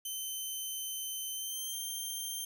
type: tone with pitch glide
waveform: 10% pulse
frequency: 3076 to 3157 Hz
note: G7 to G7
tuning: -33 to +12 cents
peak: -29 dBFS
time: 0.05-2.45 s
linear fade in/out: 5 ms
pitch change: +45 cents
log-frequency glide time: 1.33-1.75 s
effects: none